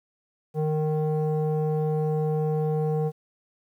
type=tone with low-pass filter; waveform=square; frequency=154.2 Hz; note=D#3; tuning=15 cents flat; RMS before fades=-25 dBFS; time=0.54-3.12 s; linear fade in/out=50 ms; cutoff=600 Hz; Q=9.6; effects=10-bit